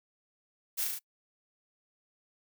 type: noise with echo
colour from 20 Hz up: blue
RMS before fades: -32 dBFS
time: 0.77-0.85 s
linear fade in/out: 20 ms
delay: 36 ms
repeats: 4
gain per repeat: -2 dB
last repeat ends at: 0.994 s
effects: noise-tail reverb RT60 0.1 s tail -25 dB re dry